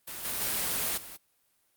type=noise with level steps; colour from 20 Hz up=white; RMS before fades=-39 / -33 / -30 / -44 dBFS; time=0.07-1.17 s; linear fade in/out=10 ms; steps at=0.24 / 0.4 / 0.97 s; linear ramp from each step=10 ms; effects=white hiss -71 dBFS RMS until 1.76 s + Opus 32 kbps